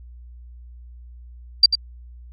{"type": "tone with echo", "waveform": "sine", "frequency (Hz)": 4699, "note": "D8", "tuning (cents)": 0, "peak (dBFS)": -6, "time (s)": [1.63, 1.66], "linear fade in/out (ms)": 5, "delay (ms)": 94, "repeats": 1, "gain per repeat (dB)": -9, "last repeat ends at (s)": 1.754, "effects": ["added 60 Hz sine -39 dBFS peak until 2.32 s"]}